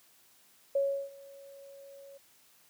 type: tone with ADSR envelope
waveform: sine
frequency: 554.4 Hz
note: C#5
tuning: in tune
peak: -24 dBFS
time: 0.75-2.18 s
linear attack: 6 ms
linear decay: 340 ms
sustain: -24 dB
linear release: 12 ms
effects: white hiss -63 dBFS RMS until 2.69 s + high-pass 100 Hz 12 dB/octave